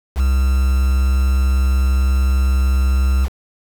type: tone with quantisation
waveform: triangle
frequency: 65.41 Hz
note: C2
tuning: in tune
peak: -10 dBFS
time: 0.15-3.29 s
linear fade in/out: 50 ms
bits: 5
effects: none